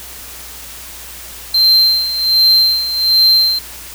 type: tone with tremolo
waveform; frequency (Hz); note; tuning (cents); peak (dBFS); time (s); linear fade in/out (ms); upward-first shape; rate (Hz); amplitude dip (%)
triangle; 4136; C8; -21; -5; 1.54-3.59; 5; sine; 1.3; 70
effects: added 60 Hz sine -40 dBFS peak until 3.94 s + white hiss -32 dBFS RMS until 3.94 s